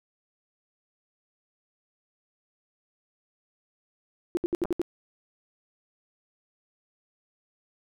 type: tone bursts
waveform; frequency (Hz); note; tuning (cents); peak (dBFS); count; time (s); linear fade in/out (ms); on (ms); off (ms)
sine; 345.4; F4; -19; -22; 6; 4.35-4.816; 0; 21; 68
type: clicks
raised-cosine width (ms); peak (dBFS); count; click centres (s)
1; -19 / -19; 2; 4.65 / 4.655
effects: none